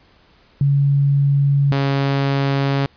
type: tone pair in turn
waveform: sine / sawtooth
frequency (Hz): 140.6 / 138.34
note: C#3 / C#3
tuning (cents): +25 / -3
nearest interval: unison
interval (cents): 28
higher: first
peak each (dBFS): -12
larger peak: neither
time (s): 0.61-1.72 / 1.72-2.86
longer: second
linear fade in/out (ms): 2
effects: pink hiss -53 dBFS RMS until 2.96 s + resampled to 11025 Hz